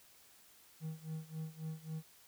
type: tone with tremolo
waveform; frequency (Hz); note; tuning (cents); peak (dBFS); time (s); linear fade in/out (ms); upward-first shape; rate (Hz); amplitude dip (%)
triangle; 158.4; D#3; +31; -36; 0.8-2.03; 50; sine; 3.7; 90
effects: white hiss -63 dBFS RMS until 2.27 s